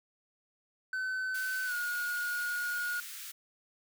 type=tone with pitch glide; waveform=triangle; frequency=1520 to 1442.2 Hz; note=F#6 to F#6; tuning=+46 to -45 cents; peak=-30 dBFS; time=0.93-3 s; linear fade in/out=2 ms; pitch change=-91 cents; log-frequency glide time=1.65-1.74 s
type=high-pass noise; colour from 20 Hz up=white; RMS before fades=-44 dBFS; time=1.34-3.32 s; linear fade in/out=10 ms; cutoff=1300 Hz; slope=48 dB/octave
effects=none